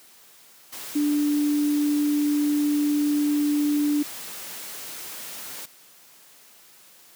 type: tone in noise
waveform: sine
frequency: 293.7 Hz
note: D4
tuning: in tune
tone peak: -19 dBFS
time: 0.95-4.03 s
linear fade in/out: 10 ms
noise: white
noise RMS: -37 dBFS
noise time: 0.72-5.66 s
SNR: +15 dB
effects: white hiss -52 dBFS RMS until 7.15 s + high-pass 150 Hz 12 dB/octave